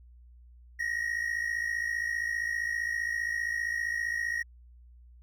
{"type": "tone pair together", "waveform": "triangle", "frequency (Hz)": [1846, 1901.2], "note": ["A#6", "A#6"], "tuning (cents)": [-17, 34], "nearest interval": "minor second", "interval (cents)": 51, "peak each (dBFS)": [-32, -29], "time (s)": [0.79, 4.43], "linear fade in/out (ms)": 10, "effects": ["added 60 Hz sine -51 dBFS peak until 5.22 s"]}